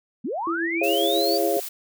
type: linear sweep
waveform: sine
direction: up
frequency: 185 to 4699 Hz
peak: -25 dBFS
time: 0.24-1.38 s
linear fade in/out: 10 ms
type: tone with tremolo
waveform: sine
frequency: 333.8 Hz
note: E4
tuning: 22 cents sharp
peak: -23 dBFS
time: 0.47-1.57 s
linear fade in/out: 2 ms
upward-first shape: triangle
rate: 7.4 Hz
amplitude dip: 55%
type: harmonic tone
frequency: 137 Hz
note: C#3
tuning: 20 cents flat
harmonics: 3 / 4 / 5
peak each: -25 / -25 / -25 dBFS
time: 0.81-1.6 s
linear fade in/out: 5 ms
type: noise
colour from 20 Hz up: blue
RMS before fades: -33 dBFS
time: 0.83-1.69 s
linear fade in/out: 10 ms
effects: none